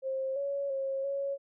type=tone with pitch steps; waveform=sine; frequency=531 / 560 / 540 / 555 Hz; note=C5 / C#5 / C#5 / C#5; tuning=+25 / +18 / -45 / +2 cents; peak=-30 dBFS; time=0.02-1.38 s; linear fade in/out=50 ms; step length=340 ms; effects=none